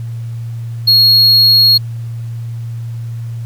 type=tone; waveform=triangle; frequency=4303 Hz; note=C8; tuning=48 cents sharp; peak=-4 dBFS; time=0.87-1.78 s; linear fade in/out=10 ms; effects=added 116 Hz sine -20 dBFS peak until 3.45 s + pink hiss -46 dBFS RMS until 3.45 s